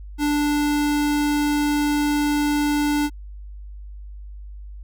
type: tone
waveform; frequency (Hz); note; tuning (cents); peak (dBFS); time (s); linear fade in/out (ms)
square; 293.7; D4; 0; -19; 0.18-3.1; 50
effects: added 50 Hz sine -34 dBFS peak until 4.83 s